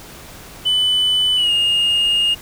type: tone with pitch glide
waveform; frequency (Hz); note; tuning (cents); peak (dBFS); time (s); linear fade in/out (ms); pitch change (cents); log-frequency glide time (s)
sine; 3000 to 2841; F#7 to F7; +23 to +29; -11; 0.65-2.35; 20; -94; 1.36-1.51
effects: tanh soft clip ceiling -12 dBFS + pink hiss -38 dBFS RMS until 2.41 s